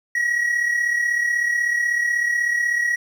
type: tone pair together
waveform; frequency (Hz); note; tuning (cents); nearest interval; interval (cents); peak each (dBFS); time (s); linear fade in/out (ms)
triangle; 1879 / 1915.2; A#6 / A#6; +13 / +46; unison; 33; -25 / -17; 0.15-2.96; 5
effects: 9-bit